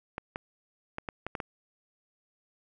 clicks, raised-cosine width 0.5 ms, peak -19 dBFS, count 7, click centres 0.181 / 0.359 / 0.984 / 1.088 / 1.266 / 1.352 / 1.402 s, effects none

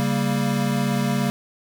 square chord, G diminished, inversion second, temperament equal, 138.59 / 196 / 233.1 Hz, Db3 / G3 / Bb3, 0 / 0 / 0 cents, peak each -25 dBFS, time 0-1.3 s, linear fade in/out 0 ms, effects none

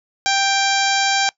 harmonic tone with a mistuned harmonic, 786 Hz, G5, 4 cents sharp, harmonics 1 / 2 / 3 / 4 / 5 / 6 / 7 / 8 / 9, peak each -19 / -22 / -24 / -25 / -26 / -27 / -27 / -28 / -29 dBFS, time 0.26-1.29 s, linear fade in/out 0 ms, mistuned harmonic 4, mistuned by +26 cents, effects noise-tail reverb RT60 0.1 s tail -22 dB re dry

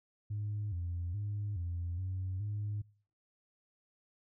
sine tone with pitch steps, 104.3 / 86.8 / 103.1 / 86.5 / 93.6 / 104 Hz, G#2 / F2 / G#2 / F2 / F#2 / G#2, +8 / -10 / -12 / -16 / +20 / +3 cents, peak -33 dBFS, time 0.3-2.82 s, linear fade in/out 10 ms, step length 420 ms, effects noise-tail reverb RT60 0.5 s tail -25 dB re dry + tanh soft clip ceiling -31 dBFS

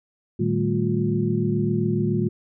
sine tone cluster, 113.2 / 152.6 / 194.1 / 221.3 / 356.6 Hz, A2 / D#3 / G3 / A3 / F4, +50 / -33 / -17 / +10 / +36 cents, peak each -26 dBFS, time 0.39-2.29 s, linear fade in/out 10 ms, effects none

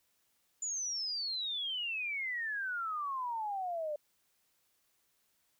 sine exponential sweep, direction down, 7060 to 582 Hz, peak -34 dBFS, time 0.62-3.96 s, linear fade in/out 5 ms, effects white hiss -75 dBFS RMS until 5.59 s

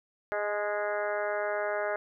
harmonic tone with a mistuned harmonic, 207.1 Hz, G#3, 5 cents flat, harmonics 2 / 3 / 4 / 5 / 6 / 7 / 8 / 9 / 10, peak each -36 / -31 / -38 / -44 / -40 / -38 / -39 / -46 / -45 dBFS, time 0.32-1.96 s, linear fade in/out 0 ms, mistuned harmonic 4, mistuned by +19 cents, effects none

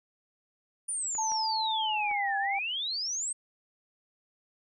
sine exponential two-way sweep, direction down then up, 9600 to 1661.2 to 8520 Hz, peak -30 dBFS, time 0.88-3.33 s, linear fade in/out 10 ms, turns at 2.38 s
clicks, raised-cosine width 0.5 ms, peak -31 dBFS, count 3, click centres 1.152 / 1.319 / 2.113 s
sine tone with pitch glide, 880 to 793.1 Hz, A5 to G5, 0 to +20 cents, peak -29 dBFS, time 1.18-2.59 s, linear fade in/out 5 ms, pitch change -180 cents, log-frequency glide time 1.81-2.28 s
effects none

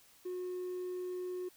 triangle tone, 363 Hz, F#4, 33 cents flat, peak -34 dBFS, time 0.25-1.49 s, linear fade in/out 10 ms, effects tanh soft clip ceiling -32 dBFS + white hiss -63 dBFS RMS until 1.56 s

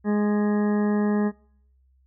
harmonic tone with a mistuned harmonic, 208.2 Hz, G#3, 5 cents sharp, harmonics 1 / 2 / 3 / 4 / 5 / 6 / 8 / 9, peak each -20 / -27 / -36 / -36 / -40 / -42 / -40 / -43 dBFS, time 0.04-1.32 s, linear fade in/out 50 ms, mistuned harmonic 6, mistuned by -23 cents, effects noise-tail reverb RT60 0.7 s tail -26 dB re dry + added 65 Hz sine -58 dBFS peak until 2.06 s

